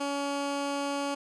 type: tone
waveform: 15% pulse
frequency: 282 Hz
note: C#4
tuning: 30 cents sharp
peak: -23 dBFS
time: 0-1.15 s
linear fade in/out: 10 ms
effects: resampled to 22050 Hz